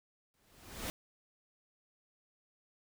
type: noise with exponential growth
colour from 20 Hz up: pink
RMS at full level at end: -37 dBFS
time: 0.34-0.9 s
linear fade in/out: 0 ms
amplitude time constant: 120 ms
effects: none